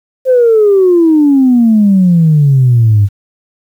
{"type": "exponential sweep", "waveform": "sine", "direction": "down", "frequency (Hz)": [528, 98], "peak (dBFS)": -3, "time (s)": [0.25, 3.09], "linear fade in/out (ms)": 50, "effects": ["tanh soft clip ceiling 0 dBFS", "7-bit"]}